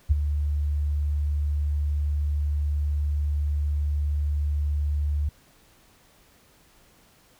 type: tone with ADSR envelope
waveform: sine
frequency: 73.42 Hz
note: D2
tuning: in tune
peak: -13 dBFS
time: 0.09-5.29 s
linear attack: 24 ms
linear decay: 22 ms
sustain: -9 dB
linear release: 4 ms
effects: pink hiss -58 dBFS RMS until 7.39 s